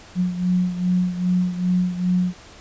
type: beating tone pair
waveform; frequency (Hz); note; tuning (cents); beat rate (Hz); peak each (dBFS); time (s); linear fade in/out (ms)
sine; 180 / 182.5; F#3 / F#3; -47 / -24; 2.5; -19 / -24; 0.15-2.34; 50
effects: pink hiss -44 dBFS RMS until 2.6 s + resampled to 16000 Hz